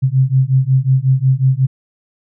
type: beating tone pair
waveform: sine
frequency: 129.2 / 134.7 Hz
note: C3 / C#3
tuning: -21 / -49 cents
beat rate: 5.5 Hz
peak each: -13 dBFS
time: 0.02-1.67 s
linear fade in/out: 20 ms
effects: none